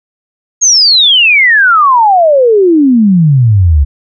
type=exponential sweep; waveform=sine; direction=down; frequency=6645 to 67.2 Hz; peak=-3 dBFS; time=0.61-3.85 s; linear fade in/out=20 ms; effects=none